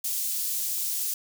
white high-pass noise, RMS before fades -29 dBFS, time 0.04-1.14 s, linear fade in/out 5 ms, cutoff 5700 Hz, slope 12 dB/octave, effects none

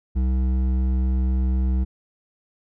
sine tone with hard clipping, 64 Hz, C2, 38 cents flat, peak -20 dBFS, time 0.15-1.85 s, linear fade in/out 20 ms, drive 9 dB, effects none

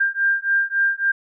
sine beating tone pair, 1592 / 1595.6 Hz, G6 / G6, +26 / +30 cents, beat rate 3.6 Hz, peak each -20 dBFS, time 0-1.12 s, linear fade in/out 10 ms, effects none

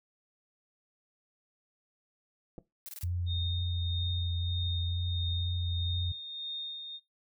clicks, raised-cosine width 2 ms, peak -32 dBFS, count 2, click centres 2.581 / 2.587 s
blue noise bursts, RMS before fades -43 dBFS, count 4, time 2.86-3.038 s, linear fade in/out 0 ms, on 28 ms, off 22 ms
sine tone with vibrato, 87.31 Hz, F2, in tune, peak -30 dBFS, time 3.03-6.12 s, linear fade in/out 5 ms, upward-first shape triangle, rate 2.1 Hz, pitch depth 26 cents each way
sine tone with tremolo, 3675 Hz, A#7, 25 cents flat, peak -35 dBFS, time 3.26-7 s, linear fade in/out 50 ms, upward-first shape sine, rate 1.6 Hz, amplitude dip 45%
effects noise-tail reverb RT60 0.2 s tail -18 dB re dry

